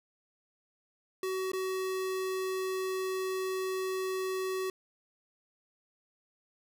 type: tone with dropouts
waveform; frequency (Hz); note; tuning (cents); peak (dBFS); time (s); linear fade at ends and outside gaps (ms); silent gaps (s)
square; 376.6; F#4; +31; -32; 1.23-4.7; 2; 1.518-1.533
effects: none